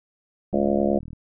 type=harmonic tone; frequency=69.8 Hz; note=C#2; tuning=13 cents sharp; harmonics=3 / 4 / 5 / 6 / 7 / 8 / 9 / 10; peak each=-23 / -30 / -25 / -36 / -29 / -26 / -27 / -31 dBFS; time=0.53-0.99 s; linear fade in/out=5 ms
type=click train; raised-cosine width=5 ms; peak=-26 dBFS; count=25; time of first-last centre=0.53-1.132 s; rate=39.9 Hz
effects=none